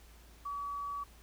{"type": "tone", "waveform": "sine", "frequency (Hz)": 1140, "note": "C#6", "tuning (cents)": 48, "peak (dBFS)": -36, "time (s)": [0.45, 1.04], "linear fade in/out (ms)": 10, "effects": ["added 56 Hz sine -56 dBFS peak until 1.22 s", "pink hiss -61 dBFS RMS until 1.22 s"]}